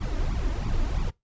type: noise with flanger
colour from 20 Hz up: brown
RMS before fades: -26 dBFS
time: 0-1.11 s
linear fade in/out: 20 ms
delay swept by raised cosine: 0.84 to 3.34 ms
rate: 3 Hz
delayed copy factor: +0.8
effects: noise-tail reverb RT60 0.2 s tail -23 dB re dry + resampled to 16000 Hz